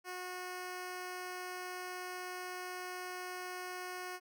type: tone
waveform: 10% pulse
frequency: 363.9 Hz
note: F#4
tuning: 29 cents flat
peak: -33 dBFS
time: 0.04-4.2 s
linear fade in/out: 50 ms
effects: none